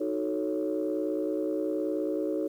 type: chord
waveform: sine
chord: D# half-diminished seventh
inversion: none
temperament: equal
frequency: 311.1 / 370 / 440 / 554.4 Hz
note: D#4 / F#4 / A4 / C#5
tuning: 0 / 0 / 0 / 0 cents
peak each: -30 / -33 / -33 / -33 dBFS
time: 0-2.48 s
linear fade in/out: 10 ms
effects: tanh soft clip ceiling -19 dBFS + 10-bit